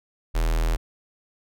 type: tone with notch filter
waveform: square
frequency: 40.46 Hz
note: E1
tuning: 32 cents flat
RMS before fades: -22 dBFS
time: 0.34-0.77 s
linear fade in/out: 20 ms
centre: 170 Hz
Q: 0.79
effects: none